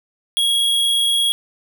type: tone with amplitude modulation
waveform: square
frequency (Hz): 3308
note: G#7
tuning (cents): -8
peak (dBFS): -14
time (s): 0.37-1.32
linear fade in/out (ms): 0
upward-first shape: sine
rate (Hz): 117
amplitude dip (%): 30
effects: none